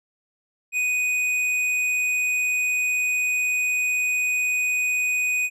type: tone with tanh clipping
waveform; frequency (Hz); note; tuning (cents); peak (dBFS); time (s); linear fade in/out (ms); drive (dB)
sine; 2489; D#7; 0; -22; 0.72-5.5; 50; 13
effects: low-pass 12000 Hz 12 dB/octave